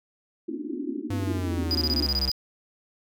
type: band-pass noise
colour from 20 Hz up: white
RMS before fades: -32 dBFS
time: 0.48-2.07 s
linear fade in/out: 10 ms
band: 230 to 360 Hz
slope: 96 dB/octave
type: linear sweep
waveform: square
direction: down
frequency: 100.9 to 64.1 Hz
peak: -28 dBFS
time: 1.1-2.3 s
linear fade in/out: 5 ms
type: tone bursts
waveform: triangle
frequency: 4916 Hz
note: D#8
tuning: 22 cents flat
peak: -22 dBFS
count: 10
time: 1.71-2.316 s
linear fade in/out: 0 ms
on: 39 ms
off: 24 ms
effects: none